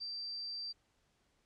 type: tone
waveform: sine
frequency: 4687 Hz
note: D8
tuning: 4 cents flat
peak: -39 dBFS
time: 0-0.73 s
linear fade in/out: 20 ms
effects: pink hiss -75 dBFS RMS until 1.45 s + low-pass 8000 Hz 12 dB/octave